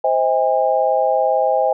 sine tone cluster, 521 / 639 / 810 Hz, C5 / D#5 / G#5, -7 / +46 / -43 cents, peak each -18 dBFS, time 0.04-1.73 s, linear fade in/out 5 ms, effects none

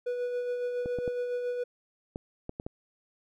triangle tone with tremolo, 490.3 Hz, B4, 13 cents flat, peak -26 dBFS, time 0.06-1.64 s, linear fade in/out 10 ms, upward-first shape sine, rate 7.2 Hz, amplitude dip 35%
clicks, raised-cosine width 2 ms, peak -22 dBFS, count 7, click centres 0.859 / 0.987 / 1.078 / 2.159 / 2.494 / 2.599 / 2.665 s
effects none

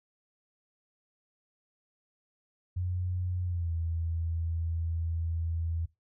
sine tone with pitch glide, 90.2 to 82.71 Hz, F#2 to E2, -44 to +6 cents, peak -29 dBFS, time 2.76-5.86 s, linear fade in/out 10 ms, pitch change -150 cents, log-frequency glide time 3.44-3.72 s, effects noise-tail reverb RT60 0.2 s tail -20 dB re dry

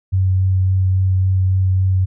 sine tone with vibrato, 94 Hz, F#2, 28 cents sharp, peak -12 dBFS, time 0.12-2.06 s, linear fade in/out 20 ms, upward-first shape sine, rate 3.6 Hz, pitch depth 10 cents each way, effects none

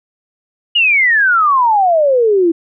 sine exponential sweep, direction down, 2921 to 323.5 Hz, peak -8 dBFS, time 0.75-2.52 s, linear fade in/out 10 ms, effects none

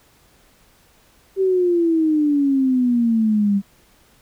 sine exponential sweep, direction down, 389 to 196 Hz, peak -14 dBFS, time 1.36-3.62 s, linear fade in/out 50 ms, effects pink hiss -55 dBFS RMS until 4.21 s

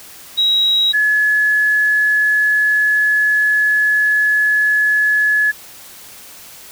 sine tone pair in turn, 3838 / 1704.2 Hz, A#7 / G#6, +50 / +44 cents, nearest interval octave + major second, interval 1406 cents, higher first, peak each -11 dBFS, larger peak neither, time 0.37-0.93 / 0.93-5.52 s, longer second, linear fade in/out 20 ms, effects white hiss -38 dBFS RMS until 6.71 s

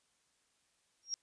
sine tone with exponential growth, 5600 Hz, F8, 4 cents sharp, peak -30 dBFS, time 1.03-1.14 s, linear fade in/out 0 ms, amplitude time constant 23 ms, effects white hiss -75 dBFS RMS until 1.22 s + resampled to 22050 Hz

